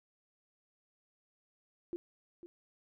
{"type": "tone with echo", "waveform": "sine", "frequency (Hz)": 347.1, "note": "F4", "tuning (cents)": -11, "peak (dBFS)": -35, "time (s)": [1.93, 1.96], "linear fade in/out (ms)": 0, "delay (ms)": 500, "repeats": 1, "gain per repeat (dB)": -12, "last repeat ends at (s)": 2.46, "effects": []}